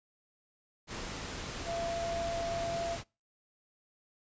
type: tone in noise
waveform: sine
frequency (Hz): 677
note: E5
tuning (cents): +46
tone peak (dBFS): -33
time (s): 1.65-2.98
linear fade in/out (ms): 50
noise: pink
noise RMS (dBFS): -40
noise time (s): 0.87-3.04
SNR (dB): +4
effects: noise-tail reverb RT60 0.3 s tail -26 dB re dry + resampled to 16000 Hz